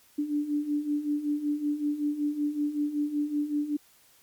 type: beating tone pair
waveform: sine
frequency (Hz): 290.5 / 295.8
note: D4 / D4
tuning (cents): -19 / +13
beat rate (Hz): 5.3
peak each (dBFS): -32 / -27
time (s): 0.18-3.77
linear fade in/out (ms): 10
effects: white hiss -60 dBFS RMS until 4.22 s + MP3 96 kbps